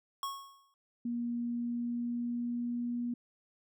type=tone with exponential decay; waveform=square; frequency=1100 Hz; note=C#6; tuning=14 cents flat; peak=-33 dBFS; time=0.23-0.74 s; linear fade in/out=1 ms; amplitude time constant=110 ms
type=tone with pitch glide; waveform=sine; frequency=237.9 to 240.5 Hz; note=A#3 to B3; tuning=+35 to -46 cents; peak=-32 dBFS; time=1.05-3.14 s; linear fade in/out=5 ms; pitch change=+19 cents; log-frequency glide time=1.4-3.03 s
effects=none